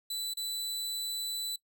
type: tone with dropouts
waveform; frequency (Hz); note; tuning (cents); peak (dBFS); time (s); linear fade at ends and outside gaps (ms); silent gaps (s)
sawtooth; 3984; B7; +14; -31; 0.1-1.56; 5; 0.337-0.37
effects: noise-tail reverb RT60 0.1 s tail -20 dB re dry